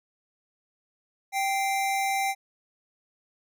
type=tone pair together; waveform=square; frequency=782.5 / 2089 Hz; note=G5 / C7; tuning=-3 / -3 cents; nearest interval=octave + perfect fourth; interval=1700 cents; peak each=-26 / -32 dBFS; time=1.32-2.35 s; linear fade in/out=50 ms; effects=none